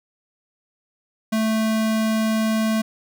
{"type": "tone", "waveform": "square", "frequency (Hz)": 220, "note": "A3", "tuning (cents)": 0, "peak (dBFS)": -19, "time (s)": [1.32, 2.82], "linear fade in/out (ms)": 10, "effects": []}